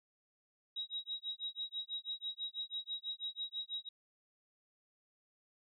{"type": "tone with tremolo", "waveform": "sine", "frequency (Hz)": 3821, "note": "A#7", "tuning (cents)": 42, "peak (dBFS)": -36, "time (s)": [0.76, 3.89], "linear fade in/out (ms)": 5, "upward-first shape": "sine", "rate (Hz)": 6.1, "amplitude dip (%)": 100, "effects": []}